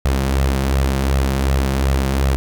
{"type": "tone with flanger", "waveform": "sawtooth", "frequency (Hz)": 67.3, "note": "C2", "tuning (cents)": 49, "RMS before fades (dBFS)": -17, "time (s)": [0.05, 2.36], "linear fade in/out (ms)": 0, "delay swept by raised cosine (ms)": [1.5, 5.7], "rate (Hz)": 2.7, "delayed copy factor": 0.5, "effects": []}